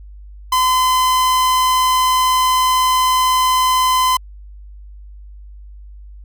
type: tone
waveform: 45% pulse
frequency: 1022 Hz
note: C6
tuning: 41 cents flat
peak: -12 dBFS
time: 0.52-4.17 s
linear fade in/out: 5 ms
effects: added 50 Hz sine -34 dBFS peak until 6.24 s